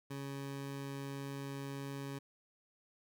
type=tone; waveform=20% pulse; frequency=138.59 Hz; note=C#3; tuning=in tune; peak=-36 dBFS; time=0.1-2.19 s; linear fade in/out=10 ms; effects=none